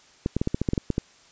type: clicks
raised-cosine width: 3 ms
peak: -10 dBFS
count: 11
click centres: 0.261 / 0.366 / 0.415 / 0.474 / 0.545 / 0.616 / 0.688 / 0.734 / 0.778 / 0.903 / 0.981 s
effects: white hiss -55 dBFS RMS until 1.31 s + resampled to 16000 Hz